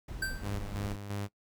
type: noise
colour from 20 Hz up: brown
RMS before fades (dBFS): -40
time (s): 0.08-0.96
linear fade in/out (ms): 5
type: tone with exponential decay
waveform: square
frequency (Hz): 1559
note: G6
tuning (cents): -10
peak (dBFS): -29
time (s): 0.22-0.52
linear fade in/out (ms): 5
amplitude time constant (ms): 65
type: tone with tremolo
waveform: sawtooth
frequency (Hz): 101.4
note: G#2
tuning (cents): -41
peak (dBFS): -30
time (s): 0.41-1.29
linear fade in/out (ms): 50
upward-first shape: square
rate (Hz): 2.9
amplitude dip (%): 55
effects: noise-tail reverb RT60 0.1 s tail -21 dB re dry